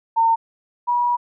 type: tone pair in turn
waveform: sine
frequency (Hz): 910 / 966.8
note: A#5 / B5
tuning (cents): -42 / -37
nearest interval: minor second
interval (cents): 105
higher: second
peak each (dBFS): -13 / -16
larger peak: first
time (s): 0.16-0.36 / 0.87-1.17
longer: second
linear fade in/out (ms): 20
effects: none